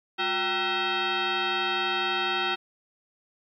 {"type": "tone with frequency modulation", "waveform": "sine", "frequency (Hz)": 928, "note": "A#5", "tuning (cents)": -8, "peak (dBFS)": -24, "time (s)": [0.18, 2.56], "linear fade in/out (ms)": 20, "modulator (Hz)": 568, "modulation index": 4.9, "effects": ["11-bit"]}